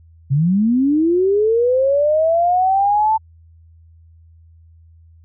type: linear sweep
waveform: sine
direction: up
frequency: 128.9 to 890 Hz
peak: -12 dBFS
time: 0.3-3.18 s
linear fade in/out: 20 ms
effects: added 82 Hz sine -44 dBFS peak until 5.24 s